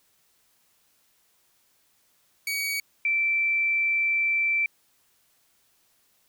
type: tone pair in turn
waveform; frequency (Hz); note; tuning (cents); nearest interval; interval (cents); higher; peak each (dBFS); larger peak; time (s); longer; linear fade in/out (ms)
sawtooth / sine; 2258 / 2336; C#7 / D7; +31 / -10; minor second; 59; second; -23 / -21; second; 2.47-2.8 / 3.05-4.66; second; 2
effects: white hiss -66 dBFS RMS until 6.28 s